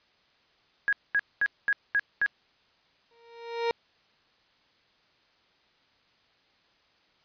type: tone bursts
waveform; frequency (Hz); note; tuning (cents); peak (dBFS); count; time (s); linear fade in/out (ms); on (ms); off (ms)
sine; 1653; G#6; -9; -21; 6; 0.88-2.262; 0; 47; 220
type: tone with exponential growth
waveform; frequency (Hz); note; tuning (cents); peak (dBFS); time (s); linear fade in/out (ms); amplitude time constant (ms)
30% pulse; 466.2; A#4; 0; -20; 3.11-3.71; 1; 130
effects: white hiss -65 dBFS RMS until 7.24 s + resampled to 11025 Hz